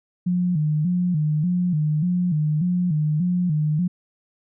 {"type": "tone with vibrato", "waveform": "sine", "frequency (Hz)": 164.81, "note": "E3", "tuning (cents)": 0, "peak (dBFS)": -18, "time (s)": [0.26, 3.88], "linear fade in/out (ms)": 10, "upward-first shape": "square", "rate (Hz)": 1.7, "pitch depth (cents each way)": 140, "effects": []}